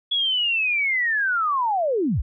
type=linear sweep; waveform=sine; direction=down; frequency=3393 to 34.82 Hz; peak=-19 dBFS; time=0.11-2.22 s; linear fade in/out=10 ms; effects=none